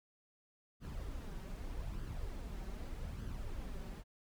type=noise with flanger; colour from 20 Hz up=brown; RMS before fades=-43 dBFS; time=0.8-4.04 s; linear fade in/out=50 ms; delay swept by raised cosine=0.63 to 5.33 ms; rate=0.82 Hz; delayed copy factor=+0.5; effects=none